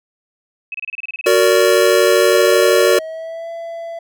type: tone bursts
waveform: sine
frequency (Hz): 2568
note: E7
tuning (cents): -46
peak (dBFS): -22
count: 11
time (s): 0.72-1.264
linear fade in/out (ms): 2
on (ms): 24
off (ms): 28
type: chord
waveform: square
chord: Gb augmented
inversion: none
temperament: just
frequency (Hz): 370 / 462.5 / 578.1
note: Gb4 / Bb4 / D5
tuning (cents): 0 / -14 / -27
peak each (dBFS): -15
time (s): 1.26-2.99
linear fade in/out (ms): 5
type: tone with pitch glide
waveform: triangle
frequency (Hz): 600 to 669.6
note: D5 to E5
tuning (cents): +37 to +27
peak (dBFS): -23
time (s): 2.32-3.99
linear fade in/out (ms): 5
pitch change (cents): +190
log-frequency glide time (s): 2.45-3.5
effects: none